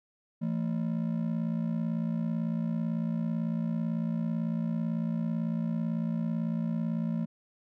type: ring-modulated tone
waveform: triangle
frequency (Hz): 196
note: G3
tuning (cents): 0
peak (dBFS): -23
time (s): 0.41-7.26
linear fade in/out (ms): 20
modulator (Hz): 29
effects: none